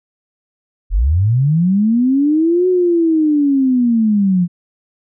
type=linear two-way sweep; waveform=sine; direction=up then down; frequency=38 to 370 to 171.1 Hz; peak=-10 dBFS; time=0.9-4.48 s; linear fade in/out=50 ms; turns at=2.68 s; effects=none